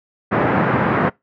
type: band-pass noise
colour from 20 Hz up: pink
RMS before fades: -17 dBFS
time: 0.31-1.1 s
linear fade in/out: 20 ms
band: 120 to 1800 Hz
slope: 24 dB/octave
effects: noise-tail reverb RT60 0.2 s tail -24 dB re dry